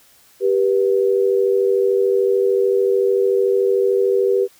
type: tone pair together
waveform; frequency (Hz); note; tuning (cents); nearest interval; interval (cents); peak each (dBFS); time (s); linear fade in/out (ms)
sine; 392 / 485.5; G4 / B4; 0 / -30; major third; 370; -15 / -18; 0.4-4.48; 50
effects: white hiss -52 dBFS RMS until 4.59 s

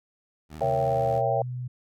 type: tone with vibrato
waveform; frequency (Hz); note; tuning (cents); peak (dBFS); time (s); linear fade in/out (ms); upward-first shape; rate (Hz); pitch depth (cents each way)
15% pulse; 77; D#2; -17; -32; 0.49-1.22; 50; triangle; 17; 130
type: chord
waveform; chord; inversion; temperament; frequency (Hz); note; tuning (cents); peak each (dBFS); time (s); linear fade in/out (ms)
sine; A# diminished seventh; none; equal with one note detuned; 466.2 / 554.4 / 668.5 / 784; A#4 / C#5 / E5 / G5; 0 / 0 / +24 / 0; -31 / -27 / -27 / -27; 0.61-1.42; 2
type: tone with pitch glide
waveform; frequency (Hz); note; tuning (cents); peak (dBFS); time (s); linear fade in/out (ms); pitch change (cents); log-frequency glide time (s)
sine; 133.7 to 124.75; C3 to B2; +38 to +18; -30; 0.63-1.68; 10; -120; 0.8-1.1
effects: none

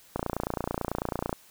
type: click train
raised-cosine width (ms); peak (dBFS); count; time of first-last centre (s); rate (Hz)
1; -14; 35; 0.16-1.328; 29.1
effects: white hiss -56 dBFS RMS until 1.5 s

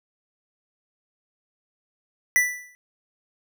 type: tone with exponential decay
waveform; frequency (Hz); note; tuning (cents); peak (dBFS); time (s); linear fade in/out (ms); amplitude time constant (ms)
square; 1975.5; B6; 0; -14; 2.36-2.75; 0; 83
effects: none

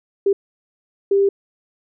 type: tone bursts at uneven times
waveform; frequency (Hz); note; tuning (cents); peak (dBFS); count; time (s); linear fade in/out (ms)
sine; 396.3; G4; +19; -12; 2; 0.26-0.33 / 1.11-1.29; 5
effects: none

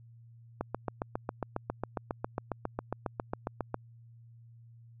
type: click train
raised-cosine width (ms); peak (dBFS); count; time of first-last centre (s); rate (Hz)
1; -18; 24; 0.61-3.744; 7.34
effects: added 116 Hz sine -52 dBFS peak until 5 s

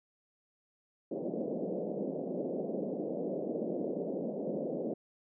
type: band-pass noise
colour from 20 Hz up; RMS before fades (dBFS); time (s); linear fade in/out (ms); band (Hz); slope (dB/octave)
white; -36; 1.11-4.94; 10; 170 to 590; 48
effects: none

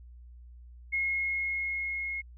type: tone with level ramp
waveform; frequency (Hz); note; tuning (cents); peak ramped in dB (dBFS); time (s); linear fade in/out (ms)
sine; 2160; C#7; -45; -26 to -32; 0.92-2.22; 20
effects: added 60 Hz sine -47 dBFS peak until 2.37 s

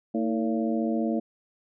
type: harmonic tone with a mistuned harmonic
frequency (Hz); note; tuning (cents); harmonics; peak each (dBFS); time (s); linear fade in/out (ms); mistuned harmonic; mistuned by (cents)
113.4; A#2; -47; 2 / 3 / 4 / 5 / 6; -26 / -29 / -35 / -34 / -35; 0.14-1.2; 10; 3; -92
effects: none

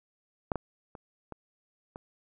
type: clicks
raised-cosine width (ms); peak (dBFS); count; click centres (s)
1; -14 / -17 / -30 / -26 / -27; 5; 0.518 / 0.557 / 0.952 / 1.323 / 1.959
effects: none

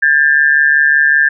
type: tone pair together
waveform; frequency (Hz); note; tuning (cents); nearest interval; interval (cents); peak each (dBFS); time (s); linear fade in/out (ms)
sine; 1614.7 / 1760; G#6 / A6; -49 / 0; minor second; 149; -10; 0.02-1.29; 10
effects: none

